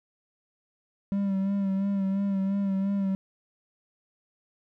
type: tone with vibrato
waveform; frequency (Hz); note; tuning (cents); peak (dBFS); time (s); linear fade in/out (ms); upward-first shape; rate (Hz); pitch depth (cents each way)
triangle; 196; G3; 0; -22; 1.12-3.15; 0; sine; 2.9; 37
effects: none